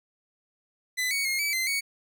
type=tone with pitch steps; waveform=sawtooth; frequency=2008 / 2234 / 2143 / 2295 / 2069 / 2233 Hz; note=B6 / C#7 / C7 / D7 / C7 / C#7; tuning=+28 / +13 / +41 / -40 / -20 / +12 cents; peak=-22 dBFS; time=0.97-1.81 s; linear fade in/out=20 ms; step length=140 ms; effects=none